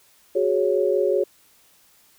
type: chord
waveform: sine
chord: F# suspended second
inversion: none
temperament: equal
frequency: 370 / 415.3 / 554.4 Hz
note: F#4 / G#4 / C#5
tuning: 0 / 0 / 0 cents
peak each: -22 dBFS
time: 0.35-1.24 s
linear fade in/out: 10 ms
effects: white hiss -57 dBFS RMS until 2.18 s